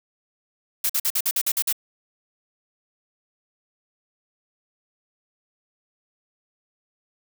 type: noise bursts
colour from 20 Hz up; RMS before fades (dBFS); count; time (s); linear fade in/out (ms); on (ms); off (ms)
blue; -22; 9; 0.84-1.727; 5; 55; 49
effects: none